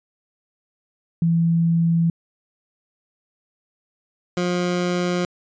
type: tone pair in turn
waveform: sine / 20% pulse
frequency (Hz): 167 / 177.73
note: E3 / F3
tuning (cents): +23 / +31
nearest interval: minor second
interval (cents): 108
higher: second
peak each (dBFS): -15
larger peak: neither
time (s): 1.22-2.1 / 4.37-5.25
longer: neither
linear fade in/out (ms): 2
effects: resampled to 16000 Hz